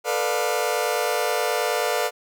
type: chord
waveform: sawtooth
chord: B half-diminished seventh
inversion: third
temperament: just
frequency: 444.5 / 493.9 / 592.7 / 711.2 Hz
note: A4 / B4 / D5 / F5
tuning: +18 / 0 / +16 / +31 cents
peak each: -23 dBFS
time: 0.04-2.11 s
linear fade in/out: 50 ms
effects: none